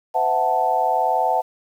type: chord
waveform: sine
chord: F# half-diminished seventh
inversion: second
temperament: equal with one note detuned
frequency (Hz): 510.7 / 659.3 / 740 / 880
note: C5 / E5 / F#5 / A5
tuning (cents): -42 / 0 / 0 / 0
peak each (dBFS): -26 / -24 / -20 / -21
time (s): 0.14-1.42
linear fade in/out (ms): 20
effects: 8-bit